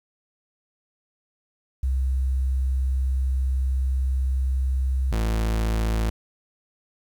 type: tone pair in turn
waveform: sine / 40% pulse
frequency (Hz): 65.41 / 55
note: C2 / A1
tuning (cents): 0 / 0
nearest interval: minor third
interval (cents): 300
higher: first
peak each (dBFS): -20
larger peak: neither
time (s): 1.83-5.12 / 5.12-6.1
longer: first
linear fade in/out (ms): 5
effects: 9-bit